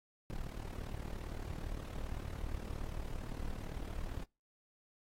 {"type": "noise with amplitude modulation", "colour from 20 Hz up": "brown", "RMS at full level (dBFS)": -38, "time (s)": [0.3, 4.24], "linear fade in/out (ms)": 0, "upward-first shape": "sine", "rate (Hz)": 37.5, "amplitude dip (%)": 80, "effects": ["noise-tail reverb RT60 0.3 s tail -26 dB re dry", "AAC 48 kbps"]}